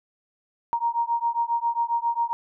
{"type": "beating tone pair", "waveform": "sine", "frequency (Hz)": [932.3, 939.7], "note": ["A#5", "A#5"], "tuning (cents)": [0, 14], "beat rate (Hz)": 7.4, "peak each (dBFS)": -25, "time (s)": [0.73, 2.33], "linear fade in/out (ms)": 0, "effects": []}